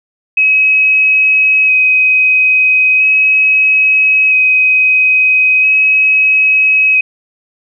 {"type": "tone with vibrato", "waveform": "sine", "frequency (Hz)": 2537, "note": "D#7", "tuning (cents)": 33, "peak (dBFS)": -6, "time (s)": [0.37, 7.01], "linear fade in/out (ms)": 5, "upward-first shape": "square", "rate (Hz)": 0.38, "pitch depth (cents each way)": 10, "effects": []}